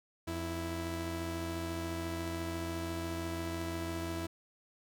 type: tone pair together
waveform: sawtooth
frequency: 85.95 / 329.6 Hz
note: F2 / E4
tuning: -27 / 0 cents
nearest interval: octave + major seventh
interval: 2327 cents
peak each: -35 / -34 dBFS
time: 0.27-4.27 s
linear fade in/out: 10 ms
effects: none